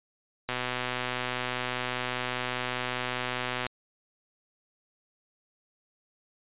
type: click train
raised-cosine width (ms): 0.3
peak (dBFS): -14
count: 398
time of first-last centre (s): 0.49-3.666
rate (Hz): 125
effects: resampled to 8000 Hz

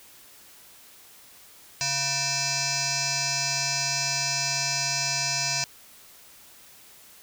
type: tone with frequency modulation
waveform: sine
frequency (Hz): 139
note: C#3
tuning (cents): +5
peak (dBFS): -23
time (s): 1.81-5.64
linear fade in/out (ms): 0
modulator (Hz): 831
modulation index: 7.8
effects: tanh soft clip ceiling -19 dBFS + white hiss -51 dBFS RMS until 7.22 s

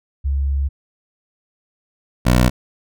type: tone pair in turn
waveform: sine / 15% pulse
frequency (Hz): 69.1 / 61.56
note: C#2 / B1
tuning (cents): -5 / -5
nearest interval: major second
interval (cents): 200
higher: first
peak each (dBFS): -16 / -5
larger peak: second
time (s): 0.24-0.69 / 2.25-2.5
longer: first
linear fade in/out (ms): 20
effects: none

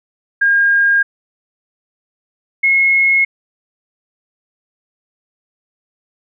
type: tone pair in turn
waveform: sine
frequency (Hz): 1617 / 2169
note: G#6 / C#7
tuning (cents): -47 / -38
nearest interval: perfect fourth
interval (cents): 509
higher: second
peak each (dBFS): -9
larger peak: neither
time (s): 0.41-1.03 / 2.63-3.25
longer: neither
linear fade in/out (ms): 10
effects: none

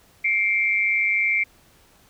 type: tone pair together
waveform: sine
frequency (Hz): 2122 / 2325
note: C7 / D7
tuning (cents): +24 / -18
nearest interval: major second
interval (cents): 158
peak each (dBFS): -21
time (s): 0.24-1.44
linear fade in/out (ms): 10
effects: pink hiss -56 dBFS RMS until 2.09 s

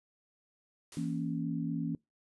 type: noise with exponential decay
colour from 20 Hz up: white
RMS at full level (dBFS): -47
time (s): 0.92-1.43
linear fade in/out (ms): 2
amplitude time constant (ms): 110
type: chord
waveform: sine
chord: A# diminished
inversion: second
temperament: equal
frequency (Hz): 164.81 / 233.1 / 277.2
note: E3 / A#3 / C#4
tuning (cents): 0 / 0 / 0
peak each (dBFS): -35 / -37 / -36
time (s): 0.97-1.95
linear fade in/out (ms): 2
effects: noise-tail reverb RT60 0.2 s tail -24 dB re dry + resampled to 24000 Hz

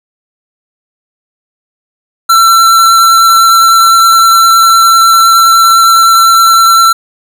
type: tone with vibrato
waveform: square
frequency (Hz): 1347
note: E6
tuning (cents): +37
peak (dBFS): -3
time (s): 2.29-6.93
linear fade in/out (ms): 10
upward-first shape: triangle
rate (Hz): 9.8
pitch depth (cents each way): 12
effects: none

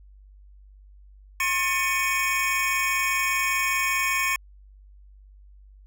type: tone cluster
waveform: square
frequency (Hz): 1076 / 1785 / 2245 / 2494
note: C6 / A6 / C#7 / D#7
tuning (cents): +48 / +24 / +21 / +3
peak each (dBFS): -29 / -31 / -27 / -28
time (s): 1.4-4.36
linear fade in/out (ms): 2
effects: added 49 Hz sine -47 dBFS peak until 5.86 s

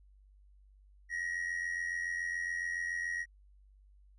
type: tone with amplitude modulation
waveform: triangle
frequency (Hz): 1897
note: A#6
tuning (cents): +30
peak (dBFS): -29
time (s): 1.09-3.26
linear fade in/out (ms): 50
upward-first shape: sine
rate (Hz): 87.1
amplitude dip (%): 65
effects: added 49 Hz sine -58 dBFS peak until 4.18 s + resampled to 22050 Hz

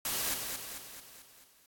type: noise with echo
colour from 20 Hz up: white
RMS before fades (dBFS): -33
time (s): 0.05-0.34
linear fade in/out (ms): 2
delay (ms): 220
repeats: 6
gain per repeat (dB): -5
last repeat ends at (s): 1.66
effects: AAC 64 kbps

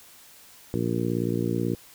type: harmonic tone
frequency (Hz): 58.27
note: A#1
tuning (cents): 0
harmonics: 2 / 3 / 4 / 5 / 6 / 7 / 8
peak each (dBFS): -30 / -30 / -31 / -31 / -30 / -36 / -35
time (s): 0.74-1.75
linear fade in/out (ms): 0
effects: white hiss -51 dBFS RMS until 1.94 s

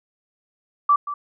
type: tone with echo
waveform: sine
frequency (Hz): 1162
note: D6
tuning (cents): -19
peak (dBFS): -12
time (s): 0.89-0.96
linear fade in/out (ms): 5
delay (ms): 180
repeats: 1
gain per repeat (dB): -13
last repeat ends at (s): 1.14
effects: none

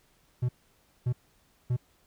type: tone bursts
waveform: triangle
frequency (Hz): 123.47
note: B2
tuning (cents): 0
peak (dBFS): -22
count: 3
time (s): 0.42-1.767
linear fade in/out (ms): 10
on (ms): 69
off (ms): 570
effects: pink hiss -66 dBFS RMS until 2.06 s

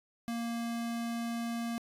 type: tone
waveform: square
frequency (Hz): 233.1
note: A#3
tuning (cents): 0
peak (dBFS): -34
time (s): 0.28-1.78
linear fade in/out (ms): 0
effects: resampled to 32000 Hz

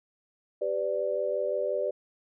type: chord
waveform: sine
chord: G major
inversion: none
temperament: equal with one note detuned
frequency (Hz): 392 / 501.6 / 587.3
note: G4 / B4 / D5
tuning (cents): 0 / +27 / 0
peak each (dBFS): -33 / -31 / -29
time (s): 0.61-1.91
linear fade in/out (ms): 10
effects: none

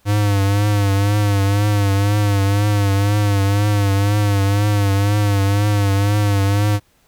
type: tone with vibrato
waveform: square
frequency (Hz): 101.3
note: G#2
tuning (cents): -43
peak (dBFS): -14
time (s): 0.05-6.8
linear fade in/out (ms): 50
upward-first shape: triangle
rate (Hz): 2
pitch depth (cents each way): 64
effects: pink hiss -58 dBFS RMS until 7.07 s

